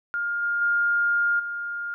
sine tone with level steps, 1411 Hz, F6, 17 cents sharp, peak -24 / -22 / -19 / -28 dBFS, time 0.14-1.94 s, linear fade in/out 0 ms, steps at 0.42 / 0.61 / 1.39 s, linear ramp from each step 10 ms, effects none

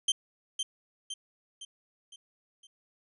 sawtooth tone with echo, 3136 Hz, G7, in tune, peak -20 dBFS, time 0.08-0.12 s, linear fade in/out 5 ms, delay 510 ms, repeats 5, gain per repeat -6 dB, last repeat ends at 2.67 s, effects resampled to 24000 Hz

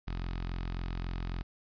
sawtooth tone with notch filter, 43.65 Hz, F1, in tune, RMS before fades -36 dBFS, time 0.07-1.43 s, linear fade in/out 10 ms, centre 510 Hz, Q 1.3, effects resampled to 11025 Hz + 10-bit

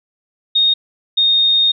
sine tone pair in turn, 3710 / 3694 Hz, A#7 / A#7, -9 / -16 cents, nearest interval unison, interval 7 cents, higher first, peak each -10 dBFS, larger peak neither, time 0.55-0.74 / 1.17-1.72 s, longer second, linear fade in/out 10 ms, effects none

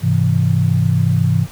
sine chord, Ab augmented, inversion none, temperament equal with one note detuned, 102.63 / 130.81 / 164.81 Hz, Ab2 / C3 / E3, -20 / 0 / 0 cents, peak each -16 dBFS, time 0.01-1.47 s, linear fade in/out 50 ms, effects pink hiss -39 dBFS RMS until 1.51 s

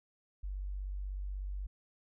sine tone, 48.18 Hz, G1, 29 cents flat, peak -36 dBFS, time 0.43-1.67 s, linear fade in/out 10 ms, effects none

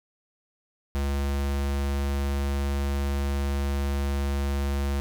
square tone, 69.9 Hz, C#2, 15 cents sharp, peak -25 dBFS, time 0.95-5 s, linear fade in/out 0 ms, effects none

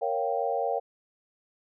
sine chord, G half-diminished seventh, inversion first, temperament equal, 466.2 / 554.4 / 698.5 / 784 Hz, Bb4 / Db5 / F5 / G5, 0 / 0 / 0 / 0 cents, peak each -31 dBFS, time 0.01-0.8 s, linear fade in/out 20 ms, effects none

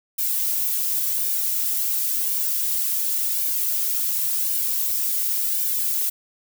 violet noise with flanger, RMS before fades -23 dBFS, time 0.18-6.1 s, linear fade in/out 10 ms, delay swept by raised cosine 1.5 to 3.3 ms, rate 0.92 Hz, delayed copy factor -0.8, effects none

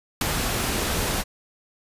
pink noise with ADSR envelope, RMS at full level -19 dBFS, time 0.21-1.24 s, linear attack 4 ms, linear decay 11 ms, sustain -6 dB, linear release 38 ms, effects resampled to 32000 Hz

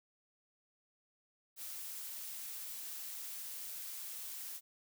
blue noise, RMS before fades -45 dBFS, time 1.56-4.61 s, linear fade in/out 50 ms, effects none

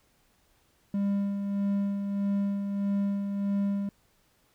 triangle tone with tremolo, 200 Hz, G3, 35 cents sharp, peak -22 dBFS, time 0.94-3.89 s, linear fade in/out 2 ms, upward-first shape sine, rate 1.6 Hz, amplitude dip 45%, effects pink hiss -67 dBFS RMS until 4.54 s

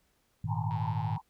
sine chord, Ab suspended second, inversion none, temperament equal with one note detuned, 103.53 / 116.54 / 155.56 Hz, Ab2 / Bb2 / Eb3, -5 / 0 / 0 cents, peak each -34 dBFS, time 0.44-1.18 s, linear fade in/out 5 ms
pink band-pass noise, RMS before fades -39 dBFS, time 0.47-1.22 s, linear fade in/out 50 ms, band 830 to 950 Hz, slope 96 dB/octave
click train, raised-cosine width 0.3 ms, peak -35 dBFS, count 52, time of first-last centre 0.71-1.161 s, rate 113 Hz
effects pink hiss -72 dBFS RMS until 1.29 s

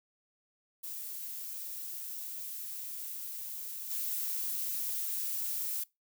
violet noise with level steps, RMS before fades -41 / -35 dBFS, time 0.83-5.84 s, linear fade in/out 10 ms, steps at 3.9 s, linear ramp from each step 10 ms, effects noise-tail reverb RT60 0.2 s tail -22 dB re dry

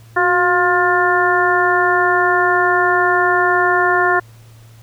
harmonic tone with a mistuned harmonic, 354 Hz, F4, 23 cents sharp, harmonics 1 / 2 / 3 / 4 / 5, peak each -18 / -18 / -18 / -18 / -18 dBFS, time 0.16-4.2 s, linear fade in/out 10 ms, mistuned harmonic 1, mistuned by +58 cents, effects added 113 Hz sine -40 dBFS peak until 4.82 s + pink hiss -50 dBFS RMS until 4.82 s

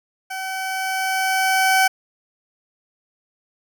20% pulse tone with level ramp, 761 Hz, F#5, 48 cents sharp, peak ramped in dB -22 to -8 dBFS, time 0.3-1.88 s, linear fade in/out 10 ms, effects none

